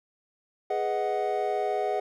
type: chord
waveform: triangle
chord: G# minor seventh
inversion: none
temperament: equal with one note detuned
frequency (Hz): 415.3 / 493.9 / 626.2 / 740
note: G#4 / B4 / D#5 / F#5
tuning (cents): 0 / 0 / +11 / 0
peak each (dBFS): -28 / -33 / -30 / -27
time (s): 0.7-2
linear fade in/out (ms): 5
effects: none